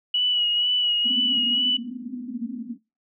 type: tone with vibrato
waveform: sine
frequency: 2928 Hz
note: F#7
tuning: 19 cents flat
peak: -19 dBFS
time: 0.14-1.77 s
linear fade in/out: 5 ms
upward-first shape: sine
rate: 2.1 Hz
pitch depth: 31 cents each way
type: band-pass noise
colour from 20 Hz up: pink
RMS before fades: -33 dBFS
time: 1.04-2.78 s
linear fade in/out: 20 ms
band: 230 to 260 Hz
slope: 96 dB/octave
effects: noise-tail reverb RT60 0.3 s tail -24 dB re dry